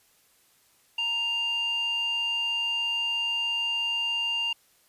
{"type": "tone with band-pass filter", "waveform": "square", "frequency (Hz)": 932.3, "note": "A#5", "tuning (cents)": 0, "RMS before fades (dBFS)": -28, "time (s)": [0.98, 4.53], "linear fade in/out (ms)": 5, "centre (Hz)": 2700, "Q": 6.3, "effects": ["white hiss -63 dBFS RMS until 4.88 s", "resampled to 32000 Hz"]}